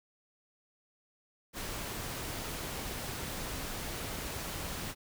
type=noise; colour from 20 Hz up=pink; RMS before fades=-39 dBFS; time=1.53-4.95 s; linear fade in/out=50 ms; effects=none